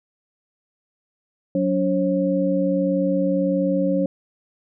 sine tone cluster, 184.9 / 286.4 / 540 Hz, F#3 / D4 / C#5, -1 / -43 / -45 cents, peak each -22 dBFS, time 1.55-4.06 s, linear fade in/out 2 ms, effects none

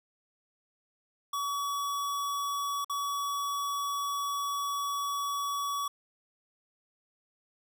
square tone with dropouts, 1134 Hz, C#6, 39 cents sharp, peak -31 dBFS, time 1.33-5.88 s, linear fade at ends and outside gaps 5 ms, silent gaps 2.846-2.896 s, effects none

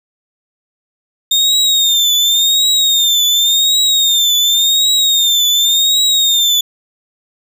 35% pulse tone with vibrato, 3662 Hz, A#7, 32 cents flat, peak -8 dBFS, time 1.31-6.61 s, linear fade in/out 5 ms, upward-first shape triangle, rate 0.9 Hz, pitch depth 95 cents each way, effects none

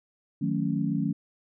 sine chord, D# half-diminished seventh, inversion none, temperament equal with one note detuned, 155.56 / 183.08 / 220 / 277.2 Hz, D#3 / F#3 / A3 / C#4, 0 / -18 / 0 / 0 cents, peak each -30 dBFS, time 0.41-1.13 s, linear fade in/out 10 ms, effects none

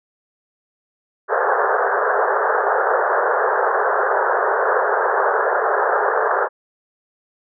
pink band-pass noise, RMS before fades -18 dBFS, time 1.28-6.49 s, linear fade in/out 50 ms, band 400 to 1700 Hz, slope 96 dB/octave, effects none

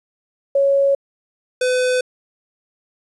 sine / square tone pair in turn, 554.4 / 504.1 Hz, C#5 / B4, 0 / +35 cents, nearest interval major second, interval 165 cents, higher first, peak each -12 / -16 dBFS, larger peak first, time 0.55-0.95 / 1.61-2.01 s, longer neither, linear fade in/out 5 ms, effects resampled to 24000 Hz + 9-bit

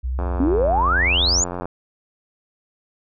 sine tone with vibrato, 61.74 Hz, B1, in tune, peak -21 dBFS, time 0.03-1.43 s, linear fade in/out 20 ms, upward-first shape sine, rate 1.1 Hz, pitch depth 91 cents each way
click train, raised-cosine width 1 ms, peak -14 dBFS, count 131, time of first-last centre 0.19-1.656 s, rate 88.7 Hz
sine exponential sweep, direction up, 253.2 to 7170 Hz, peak -16 dBFS, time 0.4-1.44 s, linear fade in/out 2 ms
effects none

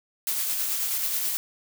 blue noise with tremolo, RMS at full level -26 dBFS, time 0.27-1.37 s, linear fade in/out 0 ms, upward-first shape sine, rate 9.3 Hz, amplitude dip 30%, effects none

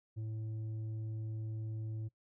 sine tone with tanh clipping, 109.8 Hz, A2, 3 cents flat, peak -39 dBFS, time 0.16-2.09 s, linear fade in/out 20 ms, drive 6 dB, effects noise-tail reverb RT60 0.1 s tail -21 dB re dry

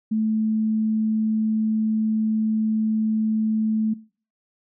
sine tone, 218.3 Hz, A3, 13 cents flat, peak -19 dBFS, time 0.11-3.94 s, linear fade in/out 10 ms, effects noise-tail reverb RT60 0.4 s tail -20 dB re dry

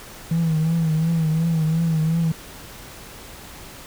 triangle tone with vibrato, 161.7 Hz, E3, 33 cents flat, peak -14 dBFS, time 0.31-2.32 s, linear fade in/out 5 ms, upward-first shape triangle, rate 2.8 Hz, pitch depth 72 cents each way, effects tanh soft clip ceiling -13 dBFS + pink hiss -40 dBFS RMS until 3.86 s

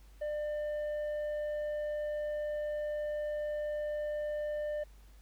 sine tone with tanh clipping, 598 Hz, D5, 31 cents sharp, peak -34 dBFS, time 0.21-4.84 s, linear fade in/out 10 ms, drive 5 dB, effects added 50 Hz sine -53 dBFS peak until 5.21 s + pink hiss -66 dBFS RMS until 5.21 s

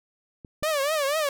clicks, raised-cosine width 3 ms, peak -29 / -23 dBFS, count 2, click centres 0.448 / 0.626 s
sawtooth tone with vibrato, 589 Hz, D5, 5 cents sharp, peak -19 dBFS, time 0.63-1.29 s, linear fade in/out 2 ms, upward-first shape triangle, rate 4.1 Hz, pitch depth 170 cents each way
effects none

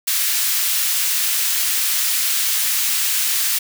white high-pass noise, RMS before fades -19 dBFS, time 0.07-3.59 s, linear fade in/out 10 ms, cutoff 1800 Hz, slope 12 dB/octave, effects none

